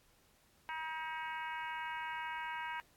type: harmonic tone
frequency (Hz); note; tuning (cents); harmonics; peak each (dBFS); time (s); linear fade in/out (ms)
317.8; D#4; +37; 3 / 4 / 5 / 6 / 7 / 8 / 9; -41 / -52 / -45 / -50 / -48 / -53 / -54; 0.69-2.8; 0
effects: pink hiss -69 dBFS RMS until 2.96 s + AAC 64 kbps